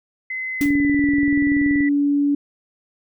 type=tone with pitch glide; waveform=sine; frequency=2045 to 1968.5 Hz; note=C7 to B6; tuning=-40 to -6 cents; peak=-24 dBFS; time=0.3-1.89 s; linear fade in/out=5 ms; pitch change=-66 cents; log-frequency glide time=0.53-1.07 s
type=click train; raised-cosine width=3 ms; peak=-19 dBFS; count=26; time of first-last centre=0.61-1.806 s; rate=20.9 Hz
type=tone; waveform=sine; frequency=286.3 Hz; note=D4; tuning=44 cents flat; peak=-15 dBFS; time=0.61-2.35 s; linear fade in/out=5 ms
type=noise with exponential decay; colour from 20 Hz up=white; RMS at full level=-28 dBFS; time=0.61-0.77 s; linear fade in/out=2 ms; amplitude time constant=33 ms
effects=none